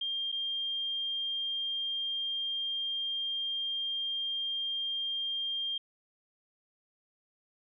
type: tone with dropouts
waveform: sine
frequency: 3200 Hz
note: G7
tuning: 35 cents sharp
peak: -31 dBFS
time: 0.01-5.78 s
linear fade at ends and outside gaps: 5 ms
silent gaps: 0.318-0.324 s
effects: none